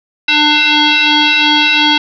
sine tone with frequency modulation, 299.9 Hz, D4, 36 cents sharp, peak -7 dBFS, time 0.28-1.98 s, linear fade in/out 5 ms, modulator 597 Hz, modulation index 6.4, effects none

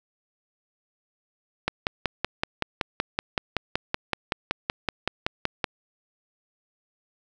click train, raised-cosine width 0.3 ms, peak -7 dBFS, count 22, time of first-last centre 1.68-5.642 s, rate 5.3 Hz, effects none

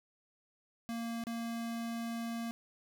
square tone with dropouts, 231.4 Hz, A#3, 13 cents flat, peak -37 dBFS, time 0.89-2.51 s, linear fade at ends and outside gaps 0 ms, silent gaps 1.238-1.269 s, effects none

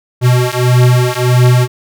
square beating tone pair, 123.47 / 125.07 Hz, B2 / B2, 0 / +22 cents, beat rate 1.6 Hz, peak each -11 dBFS, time 0.21-1.68 s, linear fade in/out 50 ms, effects none

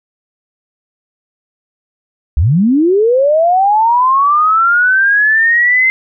sine linear sweep, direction up, 59.7 to 2080 Hz, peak -7 dBFS, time 2.37-5.9 s, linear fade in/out 0 ms, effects none

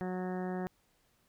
harmonic tone, 183.4 Hz, F#3, 15 cents flat, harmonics 1 / 2 / 3 / 4 / 5 / 6 / 7 / 8 / 9 / 10, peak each -36 / -39 / -46 / -43 / -51 / -55 / -55 / -57 / -53 / -53 dBFS, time 0.01-0.67 s, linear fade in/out 0 ms, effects pink hiss -72 dBFS RMS until 1.28 s

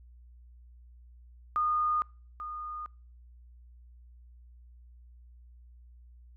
sine tone pair in turn, 1225 / 1225 Hz, D#6 / D#6, -27 / -27 cents, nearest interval unison, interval 0 cents, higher neither, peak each -25 / -36 dBFS, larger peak first, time 1.56-2.02 / 2.4-2.86 s, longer neither, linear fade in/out 0 ms, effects noise-tail reverb RT60 0.4 s tail -26 dB re dry + added 60 Hz sine -51 dBFS peak until 6.36 s

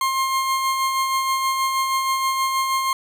40% pulse tone with tremolo, 1063 Hz, C6, 27 cents sharp, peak -17 dBFS, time 0.01-2.93 s, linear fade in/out 2 ms, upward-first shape sine, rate 6.3 Hz, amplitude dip 35%, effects none

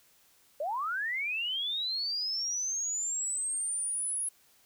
sine linear sweep, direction up, 553 to 10590 Hz, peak -30 dBFS, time 0.6-4.29 s, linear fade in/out 5 ms, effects white hiss -64 dBFS RMS until 4.65 s

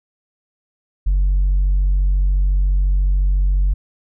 triangle tone with tanh clipping, 47.08 Hz, F#1, 31 cents sharp, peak -13 dBFS, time 1.06-3.74 s, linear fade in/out 10 ms, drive 6 dB, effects none

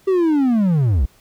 triangle linear sweep, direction down, 392 to 53 Hz, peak -11 dBFS, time 0.07-1.06 s, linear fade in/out 10 ms, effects pink hiss -54 dBFS RMS until 1.2 s

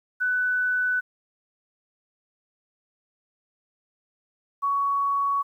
sine tone pair in turn, 1495 / 1120 Hz, F#6 / C#6, +17 / +18 cents, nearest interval perfect fourth, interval 499 cents, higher first, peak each -21 dBFS, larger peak neither, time 0.2-1.01 / 4.62-5.43 s, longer neither, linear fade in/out 20 ms, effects 10-bit

